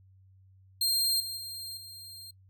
sawtooth tone with level steps, 4194 Hz, C8, 3 cents sharp, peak -22 / -32 / -35 / -41 dBFS, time 0.81-2.31 s, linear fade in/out 5 ms, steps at 1.2 / 1.37 / 1.77 s, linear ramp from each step 2 ms, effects noise-tail reverb RT60 0.1 s tail -23 dB re dry + added 95 Hz sine -56 dBFS peak until 2.49 s

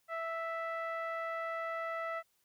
sawtooth tone with low-pass filter, 659.3 Hz, E5, in tune, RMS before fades -38 dBFS, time 0.08-2.23 s, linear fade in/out 50 ms, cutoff 1700 Hz, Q 4.3, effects white hiss -75 dBFS RMS until 2.44 s

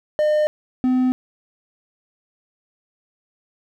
triangle tone pair in turn, 606 / 254.8 Hz, D#5 / C4, -46 / -46 cents, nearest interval octave + minor third, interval 1500 cents, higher first, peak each -13 dBFS, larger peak neither, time 0.19-0.47 / 0.84-1.12 s, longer neither, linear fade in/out 0 ms, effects none

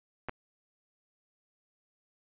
clicks, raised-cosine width 0.5 ms, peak -21 dBFS, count 2, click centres 0.286 / 0.294 s, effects resampled to 8000 Hz

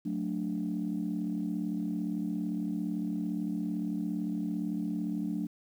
sine chord, D major, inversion first, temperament equal with one note detuned, 182.34 / 220 / 293.7 Hz, F#3 / A3 / D4, -25 / 0 / 0 cents, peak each -34 dBFS, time 0.05-5.47 s, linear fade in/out 10 ms, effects tanh soft clip ceiling -23 dBFS + 10-bit

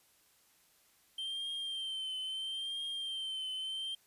triangle tone with vibrato, 3136 Hz, G7, in tune, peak -35 dBFS, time 1.18-3.95 s, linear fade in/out 5 ms, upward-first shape triangle, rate 0.75 Hz, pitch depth 53 cents each way, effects white hiss -68 dBFS RMS until 4.06 s + resampled to 32000 Hz

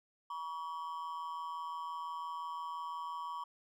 triangle ring-modulated tone, 1046.5 Hz, C6, in tune, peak -34 dBFS, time 0.3-3.44 s, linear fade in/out 5 ms, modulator 82.9 Hz, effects none

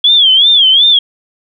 sine tone with vibrato, 3318 Hz, G#7, 2 cents flat, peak -4 dBFS, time 0.04-0.99 s, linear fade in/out 5 ms, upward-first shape sine, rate 2.7 Hz, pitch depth 150 cents each way, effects none

